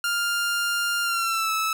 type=tone with pitch glide; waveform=sawtooth; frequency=1400 to 1306.2 Hz; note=F6 to E6; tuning=+4 to -16 cents; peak=-19 dBFS; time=0.04-1.73 s; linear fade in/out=2 ms; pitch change=-120 cents; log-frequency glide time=1.03-1.52 s; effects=none